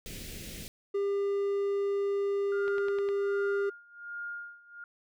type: band-stop noise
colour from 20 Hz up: pink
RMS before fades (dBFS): -42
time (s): 0.06-0.68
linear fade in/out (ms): 0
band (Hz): 490 to 2000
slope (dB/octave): 24
type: tone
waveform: triangle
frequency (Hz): 400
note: G4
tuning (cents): +35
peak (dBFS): -25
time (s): 0.94-3.7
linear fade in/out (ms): 10
type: tone with tremolo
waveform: sine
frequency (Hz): 1415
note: F6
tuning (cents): +22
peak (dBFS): -35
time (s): 2.52-4.84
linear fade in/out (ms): 2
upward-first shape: sine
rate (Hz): 1.3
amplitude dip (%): 90
type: click train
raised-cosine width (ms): 0.3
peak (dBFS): -28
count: 5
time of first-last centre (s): 2.68-3.089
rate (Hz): 9.79
effects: none